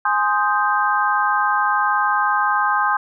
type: chord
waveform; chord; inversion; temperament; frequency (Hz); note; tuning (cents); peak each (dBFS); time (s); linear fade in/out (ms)
sine; Ab major seventh; none; equal with one note detuned; 833 / 1046.5 / 1244.5 / 1568; Ab5 / C6 / Eb6 / G6; +5 / 0 / 0 / 0; -21; 0.05-2.97; 5
effects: none